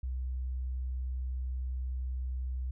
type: tone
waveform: sine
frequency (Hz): 63.6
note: C2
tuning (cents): -48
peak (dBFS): -32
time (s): 0.03-2.71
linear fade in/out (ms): 5
effects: none